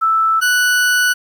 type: tone pair in turn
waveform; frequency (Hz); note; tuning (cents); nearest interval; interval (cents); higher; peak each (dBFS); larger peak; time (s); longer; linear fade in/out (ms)
sine / 40% pulse; 1318.5 / 1480; E6 / F#6; 0 / 0; major second; 200; second; -11; neither; 0.01-0.41 / 0.41-1.14; second; 20
effects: 8-bit